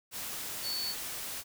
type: tone in noise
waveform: sine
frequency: 4460 Hz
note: C#8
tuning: 10 cents sharp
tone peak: -33 dBFS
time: 0.62-0.95 s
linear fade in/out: 50 ms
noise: white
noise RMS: -39 dBFS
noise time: 0.11-1.44 s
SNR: +3 dB
effects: none